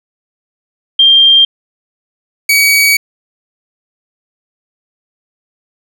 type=tone pair in turn; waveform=sine / sawtooth; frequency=3185 / 2264 Hz; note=G7 / C#7; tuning=+27 / +36 cents; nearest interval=tritone; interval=591 cents; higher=first; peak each=-3 dBFS; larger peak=neither; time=0.99-1.45 / 2.49-2.97 s; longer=second; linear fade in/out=5 ms; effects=none